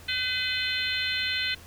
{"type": "harmonic tone with a mistuned harmonic", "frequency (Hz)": 507, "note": "B4", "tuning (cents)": 45, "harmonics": [3, 4, 5, 6, 7, 8], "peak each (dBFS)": [-33, -33, -33, -33, -33, -33], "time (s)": [0.08, 1.55], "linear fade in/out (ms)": 10, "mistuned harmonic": 8, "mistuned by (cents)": 32, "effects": ["added 83 Hz sine -48 dBFS peak until 1.66 s", "pink hiss -50 dBFS RMS until 1.66 s"]}